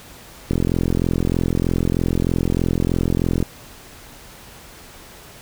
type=click train; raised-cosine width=3 ms; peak=-6 dBFS; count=127; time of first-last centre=0.51-3.427 s; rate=43.2 Hz; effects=pink hiss -42 dBFS RMS until 5.41 s